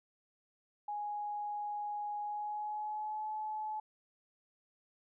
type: tone with pitch glide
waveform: sine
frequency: 830.6 to 858.9 Hz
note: G#5 to A5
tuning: 0 to -42 cents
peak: -36 dBFS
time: 0.88-3.8 s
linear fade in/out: 5 ms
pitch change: +58 cents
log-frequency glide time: 2.21-3.27 s
effects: none